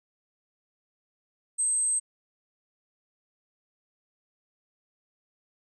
sine tone, 8270 Hz, C9, 21 cents flat, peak -23 dBFS, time 1.58-2 s, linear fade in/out 20 ms, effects none

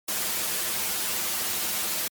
white noise with comb filter, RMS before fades -28 dBFS, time 0.08-2.08 s, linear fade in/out 5 ms, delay 7.2 ms, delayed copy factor -0.95, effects high-pass 100 Hz 12 dB/octave + MP3 96 kbps

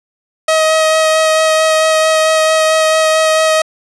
sawtooth tone with vibrato, 633 Hz, D#5, 30 cents sharp, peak -5 dBFS, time 0.48-3.62 s, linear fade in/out 5 ms, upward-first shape sine, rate 4.5 Hz, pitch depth 10 cents each way, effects resampled to 24000 Hz + 7-bit

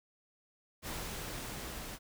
pink noise with level ramp, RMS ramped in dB -40 to -44 dBFS, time 0.82-1.99 s, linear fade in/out 50 ms, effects none

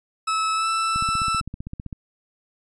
40% pulse tone with pitch glide, 1300 to 1323.5 Hz, E6 to E6, -24 to +7 cents, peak -20 dBFS, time 0.27-1.41 s, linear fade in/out 10 ms, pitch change +31 cents, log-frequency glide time 0.54-0.68 s
click train, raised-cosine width 5 ms, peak -20 dBFS, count 16, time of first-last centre 0.96-1.928 s, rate 15.5 Hz
effects resampled to 24000 Hz

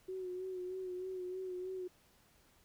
sine tone with vibrato, 369.1 Hz, F#4, 4 cents flat, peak -39 dBFS, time 0.08-1.88 s, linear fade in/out 10 ms, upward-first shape sine, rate 3.2 Hz, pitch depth 38 cents each way, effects pink hiss -68 dBFS RMS until 2.64 s

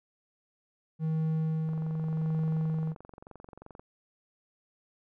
triangle tone with tremolo, 158.8 Hz, D#3, 36 cents sharp, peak -24 dBFS, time 0.99-2.95 s, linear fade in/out 50 ms, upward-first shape sine, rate 0.85 Hz, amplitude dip 35%
click train, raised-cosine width 1 ms, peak -33 dBFS, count 49, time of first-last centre 1.69-3.795 s, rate 22.8 Hz
effects none

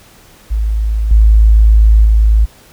sine tone with level steps, 53.9 Hz, A1, 35 cents flat, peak -11 / -3 / -5 dBFS, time 0.5-2.46 s, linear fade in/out 20 ms, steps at 1.11 / 2.05 s, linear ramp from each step 2 ms, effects pink hiss -43 dBFS RMS until 2.72 s

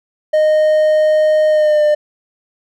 triangle tone with pitch glide, 617 to 600.5 Hz, D#5 to D5, -15 to +38 cents, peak -7 dBFS, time 0.33-1.95 s, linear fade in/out 10 ms, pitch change -47 cents, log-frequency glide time 1.49-1.82 s, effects none

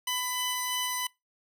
15% pulse tone pair together, 1000 / 2997 Hz, B5 / F#7, +21 / +22 cents, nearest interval octave + perfect fifth, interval 1901 cents, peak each -25 dBFS, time 0.07-1.07 s, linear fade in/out 5 ms, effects noise-tail reverb RT60 0.2 s tail -22 dB re dry

